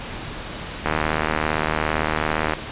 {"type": "click train", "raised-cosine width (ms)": 0.5, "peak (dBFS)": -5, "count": 131, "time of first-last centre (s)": [0.86, 2.535], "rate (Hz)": 77.6, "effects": ["pink hiss -32 dBFS RMS until 2.71 s", "resampled to 8000 Hz"]}